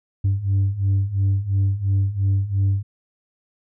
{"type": "beating tone pair", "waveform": "sine", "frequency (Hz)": [96.3, 99.2], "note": ["G2", "G2"], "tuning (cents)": [-30, 21], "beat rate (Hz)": 2.9, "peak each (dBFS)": [-20, -17], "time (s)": [0.24, 2.83], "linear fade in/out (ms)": 10, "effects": ["tanh soft clip ceiling -14 dBFS"]}